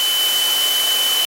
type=tone in noise; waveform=sine; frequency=3025 Hz; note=F#7; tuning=38 cents sharp; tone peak=-16 dBFS; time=0-1.25 s; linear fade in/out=0 ms; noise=white; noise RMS=-22 dBFS; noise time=0-1.25 s; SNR=+3 dB; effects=high-pass 400 Hz 12 dB/octave + AAC 48 kbps